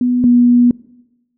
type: tone pair in turn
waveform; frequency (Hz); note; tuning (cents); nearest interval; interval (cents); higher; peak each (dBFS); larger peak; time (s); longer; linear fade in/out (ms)
sine; 246.9 / 242.8; B3 / B3; 0 / -29; unison; 29; first; -11 / -6; second; 0.01-0.24 / 0.24-0.71; second; 2
effects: noise-tail reverb RT60 1.0 s tail -22 dB re dry